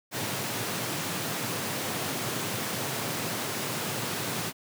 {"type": "high-pass noise", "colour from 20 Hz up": "pink", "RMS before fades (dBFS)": -32, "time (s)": [0.11, 4.53], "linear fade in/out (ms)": 50, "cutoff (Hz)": 100, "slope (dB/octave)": 96, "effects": []}